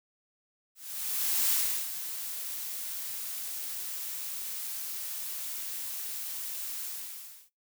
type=noise with ADSR envelope; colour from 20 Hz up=blue; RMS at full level=-26 dBFS; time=0.75-7.5 s; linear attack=760 ms; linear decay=360 ms; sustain=-11 dB; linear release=670 ms; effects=noise-tail reverb RT60 0.2 s tail -21 dB re dry